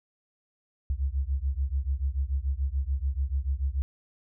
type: beating tone pair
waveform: sine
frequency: 65 / 71.9 Hz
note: C2 / D2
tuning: -11 / -36 cents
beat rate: 6.9 Hz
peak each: -28 / -29 dBFS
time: 0.9-3.82 s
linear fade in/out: 0 ms
effects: none